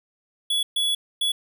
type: tone bursts at uneven times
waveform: square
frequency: 3390 Hz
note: G#7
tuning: 35 cents sharp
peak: -21 dBFS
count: 3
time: 0.5-0.63 / 0.76-0.95 / 1.21-1.32 s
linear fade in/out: 5 ms
effects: none